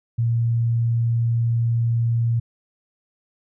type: tone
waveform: sine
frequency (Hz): 116.54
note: A#2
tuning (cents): 0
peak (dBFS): -17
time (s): 0.18-2.4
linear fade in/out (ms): 10
effects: none

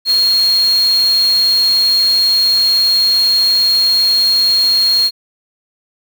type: tone in noise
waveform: sine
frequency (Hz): 4264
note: C8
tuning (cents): +32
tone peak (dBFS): -9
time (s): 0.05-5.11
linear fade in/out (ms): 50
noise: white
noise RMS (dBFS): -27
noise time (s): 0.05-5.11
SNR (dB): +15
effects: none

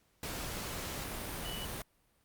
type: tone in noise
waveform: sine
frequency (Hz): 2960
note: F#7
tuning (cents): 0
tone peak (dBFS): -42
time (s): 1.45-1.65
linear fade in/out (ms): 2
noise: pink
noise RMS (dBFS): -40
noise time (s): 0.23-1.82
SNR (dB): -5
effects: pink hiss -72 dBFS RMS until 2.24 s + Opus 48 kbps

